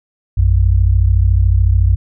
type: tone pair together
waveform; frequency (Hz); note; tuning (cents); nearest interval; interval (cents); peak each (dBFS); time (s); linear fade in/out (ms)
sine; 57.58 / 91.4; A#1 / F#2; -21 / -21; minor sixth; 800; -11; 0.37-1.96; 10
effects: none